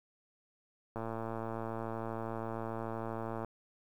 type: click train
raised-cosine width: 1 ms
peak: -25 dBFS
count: 282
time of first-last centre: 0.96-3.447 s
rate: 113 Hz
effects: 10-bit